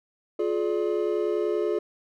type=chord; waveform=triangle; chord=D diminished; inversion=first; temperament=just; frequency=352.4 / 422.9 / 587.3 Hz; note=F4 / Ab4 / D5; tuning=+16 / +31 / 0 cents; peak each=-25 / -24 / -30 dBFS; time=0.39-1.79 s; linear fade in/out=5 ms; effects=none